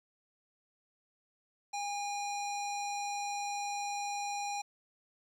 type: tone with low-pass filter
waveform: square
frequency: 814 Hz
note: G#5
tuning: 35 cents flat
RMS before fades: -37 dBFS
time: 1.73-4.62 s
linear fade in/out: 10 ms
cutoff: 6700 Hz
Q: 2.5
effects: 11-bit